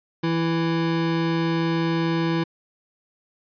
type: tone pair together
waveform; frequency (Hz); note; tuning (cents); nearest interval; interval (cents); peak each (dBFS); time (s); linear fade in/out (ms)
square; 164.81 / 331.8; E3 / E4; 0 / +11; octave; 1211; -24; 0.23-2.44; 10
effects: resampled to 11025 Hz